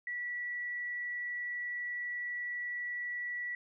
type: tone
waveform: sine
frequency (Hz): 1948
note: B6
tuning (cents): -24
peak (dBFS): -35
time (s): 0.07-3.55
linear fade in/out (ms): 2
effects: none